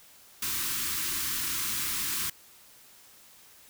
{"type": "band-stop noise", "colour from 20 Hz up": "white", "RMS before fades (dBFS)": -31, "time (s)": [0.42, 2.3], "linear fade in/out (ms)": 5, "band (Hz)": [370, 1000], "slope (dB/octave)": 48, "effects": ["white hiss -55 dBFS RMS until 3.69 s"]}